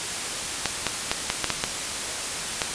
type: clicks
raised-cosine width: 0.2 ms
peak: -4 dBFS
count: 8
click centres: 0.657 / 0.867 / 1.115 / 1.301 / 1.443 / 1.503 / 1.639 / 2.618 s
effects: white hiss -29 dBFS RMS until 2.74 s + resampled to 22050 Hz